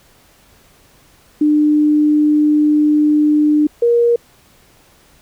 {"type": "tone pair in turn", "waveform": "sine", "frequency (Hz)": [300, 472.7], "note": ["D4", "A#4"], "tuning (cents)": [37, 24], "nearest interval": "minor sixth", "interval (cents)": 787, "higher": "second", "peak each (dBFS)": -9, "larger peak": "neither", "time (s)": [[1.41, 3.67], [3.82, 4.16]], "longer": "first", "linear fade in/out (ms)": 5, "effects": ["pink hiss -50 dBFS RMS until 5.21 s"]}